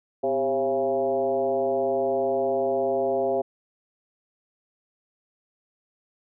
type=tone with frequency modulation; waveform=sine; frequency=538 Hz; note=C5; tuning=48 cents sharp; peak=-21 dBFS; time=0.23-3.42 s; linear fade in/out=10 ms; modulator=141 Hz; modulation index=1.4; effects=none